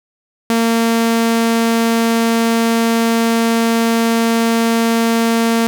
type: tone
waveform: sawtooth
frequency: 229.1 Hz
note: A#3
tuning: 30 cents flat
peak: -8 dBFS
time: 0.5-5.67 s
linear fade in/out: 0 ms
effects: none